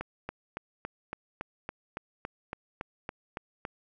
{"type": "click train", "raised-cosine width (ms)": 0.5, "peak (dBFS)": -20, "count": 14, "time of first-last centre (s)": [0.01, 3.651], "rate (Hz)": 3.57, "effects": []}